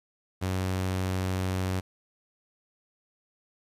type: tone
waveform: sawtooth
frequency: 93.3 Hz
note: F#2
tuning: 15 cents sharp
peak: -23 dBFS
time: 0.41-1.81 s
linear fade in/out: 20 ms
effects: resampled to 32000 Hz + 9-bit